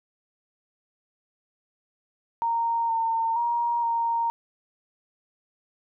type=tone with pitch steps; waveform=sine; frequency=926 / 909 / 944 / 928 Hz; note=A#5 / A#5 / A#5 / A#5; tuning=-12 / -44 / +22 / -8 cents; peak=-22 dBFS; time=2.42-4.3 s; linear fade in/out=0 ms; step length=470 ms; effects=none